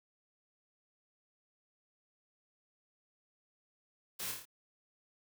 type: noise with echo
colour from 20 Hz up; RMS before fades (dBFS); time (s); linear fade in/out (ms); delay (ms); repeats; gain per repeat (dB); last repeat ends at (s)
white; -41; 4.19-4.32; 10; 27; 5; -3; 4.455
effects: none